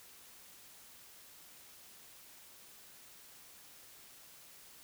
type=silence; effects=white hiss -57 dBFS RMS until 4.83 s